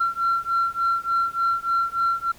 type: beating tone pair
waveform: sine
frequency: 1361 / 1364.4 Hz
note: F6 / F6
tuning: -45 / -41 cents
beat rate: 3.4 Hz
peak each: -22 dBFS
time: 0-2.32 s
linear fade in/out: 10 ms
effects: tanh soft clip ceiling -15 dBFS + pink hiss -50 dBFS RMS until 2.38 s